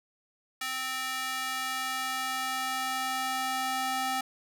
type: tone with high-pass filter sweep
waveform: square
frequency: 260.4 Hz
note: C4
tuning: 8 cents flat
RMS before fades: -32 dBFS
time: 0.61-4.21 s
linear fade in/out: 5 ms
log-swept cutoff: 1600 to 740 Hz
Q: 1.1
effects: none